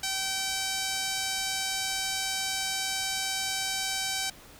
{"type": "tone with band-pass filter", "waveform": "sawtooth", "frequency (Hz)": 771, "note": "G5", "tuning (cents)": -29, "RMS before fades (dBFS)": -31, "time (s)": [0.03, 4.3], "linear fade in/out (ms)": 5, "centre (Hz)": 6000, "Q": 0.96, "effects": ["pink hiss -51 dBFS RMS until 4.59 s"]}